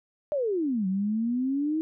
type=exponential two-way sweep; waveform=sine; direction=down then up; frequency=614 to 185 to 322.3 Hz; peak=-24 dBFS; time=0.32-1.81 s; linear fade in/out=0 ms; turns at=0.87 s; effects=none